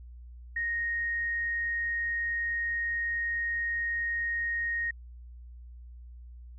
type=tone; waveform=sine; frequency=1864.7 Hz; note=A#6; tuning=in tune; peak=-28 dBFS; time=0.56-4.91 s; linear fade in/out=5 ms; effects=added 60 Hz sine -44 dBFS peak until 6.58 s